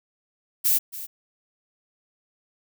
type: noise with echo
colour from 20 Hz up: violet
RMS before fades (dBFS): -20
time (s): 0.64-0.79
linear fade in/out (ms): 20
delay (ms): 280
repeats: 1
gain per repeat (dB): -15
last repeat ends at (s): 1.07
effects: none

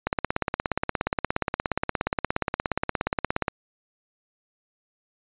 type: click train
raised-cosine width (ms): 0.5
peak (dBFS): -8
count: 59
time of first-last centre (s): 0.07-3.482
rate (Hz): 17
effects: resampled to 8000 Hz

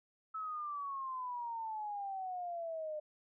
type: exponential sweep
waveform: sine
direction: down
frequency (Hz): 1307 to 602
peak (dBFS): -38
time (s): 0.34-3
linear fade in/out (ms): 10
effects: none

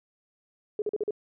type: tone bursts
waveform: sine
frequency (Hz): 420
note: G#4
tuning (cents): +19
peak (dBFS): -25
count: 5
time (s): 0.79-1.108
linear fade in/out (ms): 2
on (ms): 30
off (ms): 42
effects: none

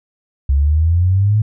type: exponential sweep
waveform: sine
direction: up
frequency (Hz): 66.9 to 110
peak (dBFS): -10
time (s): 0.49-1.42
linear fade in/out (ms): 5
effects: none

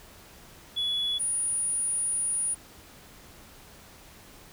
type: tone pair in turn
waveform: sine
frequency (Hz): 3400 / 9650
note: G#7 / D9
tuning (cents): +40 / +46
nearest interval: octave + tritone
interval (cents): 1806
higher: second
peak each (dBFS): -24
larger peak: neither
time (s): 0.76-1.19 / 1.19-2.55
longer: second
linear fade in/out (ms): 20
effects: tanh soft clip ceiling -23 dBFS + pink hiss -51 dBFS RMS until 4.52 s

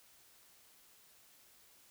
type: silence
effects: white hiss -64 dBFS RMS until 1.9 s

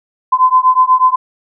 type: beating tone pair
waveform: sine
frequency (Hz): 1019 / 1027.2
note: C6 / C6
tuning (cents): -46 / -32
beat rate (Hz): 8.2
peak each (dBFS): -10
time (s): 0.32-1.16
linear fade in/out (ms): 10
effects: none

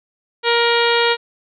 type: harmonic tone with a mistuned harmonic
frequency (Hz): 469.9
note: A#4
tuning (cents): +14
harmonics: 1 / 2 / 3 / 4 / 5 / 6 / 7 / 8 / 9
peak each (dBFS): -17 / -20 / -22 / -23 / -24 / -25 / -25 / -26 / -27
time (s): 0.43-1.17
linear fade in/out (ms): 50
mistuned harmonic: 6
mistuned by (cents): +28
effects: none

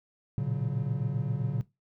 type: tone cluster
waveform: triangle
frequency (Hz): 113.2 / 120.7 / 141.2 / 184.3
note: A2 / B2 / C#3 / F#3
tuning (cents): +50 / -39 / +32 / -7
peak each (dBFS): -33 / -32 / -28 / -34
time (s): 0.38-1.61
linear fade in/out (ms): 0
effects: noise-tail reverb RT60 0.2 s tail -18 dB re dry

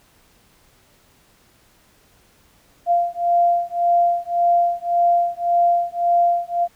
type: beating tone pair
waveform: sine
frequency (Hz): 693 / 694.8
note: F5 / F5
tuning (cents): -14 / -9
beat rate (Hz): 1.8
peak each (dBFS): -18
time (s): 2.86-6.68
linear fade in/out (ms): 50
effects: pink hiss -56 dBFS RMS until 6.75 s

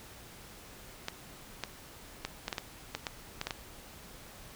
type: clicks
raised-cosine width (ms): 0.2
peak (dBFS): -16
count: 11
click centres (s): 1.084 / 1.637 / 2.25 / 2.481 / 2.528 / 2.582 / 2.95 / 3.068 / 3.414 / 3.47 / 3.508
effects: pink hiss -51 dBFS RMS until 4.55 s

